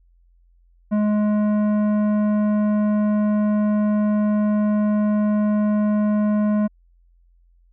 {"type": "tone with tanh clipping", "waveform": "sine", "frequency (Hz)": 210, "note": "G#3", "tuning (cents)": 19, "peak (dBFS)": -18, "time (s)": [0.91, 6.68], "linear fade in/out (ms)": 20, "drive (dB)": 12, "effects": ["added 43 Hz sine -53 dBFS peak until 7.72 s"]}